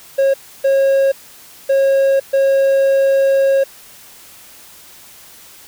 triangle tone bursts at uneven times, 544 Hz, C#5, 33 cents flat, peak -8 dBFS, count 4, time 0.18-0.34 / 0.64-1.12 / 1.69-2.2 / 2.33-3.64 s, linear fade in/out 10 ms, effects white hiss -41 dBFS RMS until 5.67 s

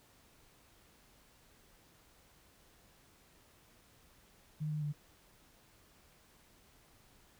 sine tone with pitch steps, 152.8 / 151.8 / 147.8 Hz, D#3 / D#3 / D3, -31 / -42 / +11 cents, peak -34 dBFS, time 4.6-4.93 s, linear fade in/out 20 ms, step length 110 ms, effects pink hiss -65 dBFS RMS until 7.39 s

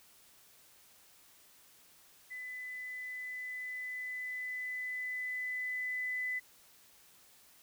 sine tone with level ramp, 2004 Hz, B6, 25 cents sharp, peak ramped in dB -41 to -33 dBFS, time 2.3-6.4 s, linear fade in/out 20 ms, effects white hiss -62 dBFS RMS until 7.62 s

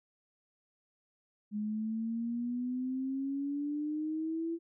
sine exponential sweep, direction up, 207.7 to 336.5 Hz, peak -32 dBFS, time 1.51-4.59 s, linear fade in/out 50 ms, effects none

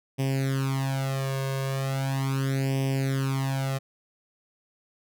sawtooth tone with flanger, 135 Hz, C#3, 45 cents flat, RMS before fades -27 dBFS, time 0.18-3.79 s, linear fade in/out 20 ms, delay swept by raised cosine 0.36 to 1.86 ms, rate 0.38 Hz, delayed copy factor +0.9, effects none

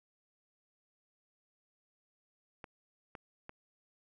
clicks, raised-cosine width 0.5 ms, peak -30 dBFS, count 3, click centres 2.642 / 3.152 / 3.494 s, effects none

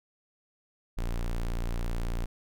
square tone, 29.14 Hz, A#0, in tune, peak -29 dBFS, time 0.97-2.26 s, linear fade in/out 10 ms, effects none

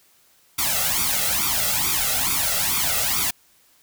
white noise with flanger, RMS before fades -22 dBFS, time 0.58-3.31 s, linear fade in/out 10 ms, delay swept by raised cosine 0.85 to 1.53 ms, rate 2.3 Hz, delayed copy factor +1, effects white hiss -58 dBFS RMS until 3.82 s

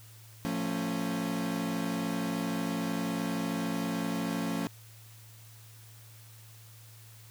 40% pulse chord, F augmented, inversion none, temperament equal with one note detuned, 174.61 / 224.1 / 277.2 Hz, F3 / A3 / C#4, 0 / +32 / 0 cents, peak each -34 dBFS, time 0.45-4.67 s, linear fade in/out 0 ms, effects added 111 Hz sine -51 dBFS peak until 7.3 s + white hiss -56 dBFS RMS until 7.3 s

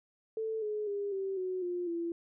sine tone with pitch steps, 442.2 / 423 / 404.6 / 387 / 370.1 / 354 / 338.6 Hz, A4 / G#4 / G#4 / G4 / F#4 / F4 / E4, +9 / +32 / -45 / -22 / 0 / +23 / +46 cents, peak -32 dBFS, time 0.37-2.12 s, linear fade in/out 2 ms, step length 250 ms, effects none

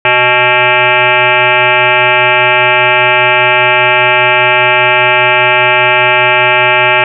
sine tone with frequency modulation, 1608 Hz, G6, 44 cents sharp, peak -5 dBFS, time 0.05-7.04 s, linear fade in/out 2 ms, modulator 247 Hz, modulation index 4.6, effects none

